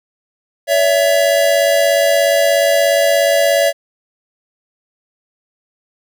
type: tone pair together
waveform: square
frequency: 566 / 662.9 Hz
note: C#5 / E5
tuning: +36 / +10 cents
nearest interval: minor third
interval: 274 cents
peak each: -14 dBFS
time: 0.67-3.73 s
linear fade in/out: 50 ms
effects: none